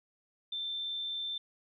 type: tone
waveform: sine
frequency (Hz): 3558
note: A7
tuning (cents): +19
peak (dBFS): -34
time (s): 0.52-1.38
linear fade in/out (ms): 5
effects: none